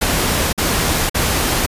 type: noise bursts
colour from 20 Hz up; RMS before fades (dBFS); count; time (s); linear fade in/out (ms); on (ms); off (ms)
pink; -17; 3; 0.01-1.664; 10; 520; 47
effects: resampled to 32000 Hz